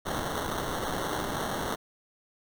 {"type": "noise with sample-and-hold", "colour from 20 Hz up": "blue", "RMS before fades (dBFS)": -32, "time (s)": [0.05, 1.76], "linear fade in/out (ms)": 20, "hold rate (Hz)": 2450, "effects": []}